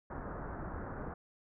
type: low-pass noise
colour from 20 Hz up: pink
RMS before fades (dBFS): -42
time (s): 0.1-1.14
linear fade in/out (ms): 5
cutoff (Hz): 1600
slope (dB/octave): 48
effects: none